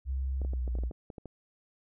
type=tone with pitch glide; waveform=sine; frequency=66.1 to 59.57 Hz; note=C2 to A#1; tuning=+18 to +38 cents; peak=-29 dBFS; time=0.05-0.92 s; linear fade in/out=50 ms; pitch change=-180 cents; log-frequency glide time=0.4-0.75 s
type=clicks; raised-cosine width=2 ms; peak=-29 dBFS; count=11; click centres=0.417 / 0.449 / 0.535 / 0.678 / 0.753 / 0.787 / 0.836 / 0.912 / 1.102 / 1.182 / 1.257 s
effects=none